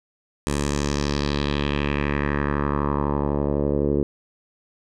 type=tone with low-pass filter sweep; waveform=10% pulse; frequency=72 Hz; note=D2; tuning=34 cents flat; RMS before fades=-23 dBFS; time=0.47-4.03 s; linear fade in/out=0 ms; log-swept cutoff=9100 to 410 Hz; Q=2.5; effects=none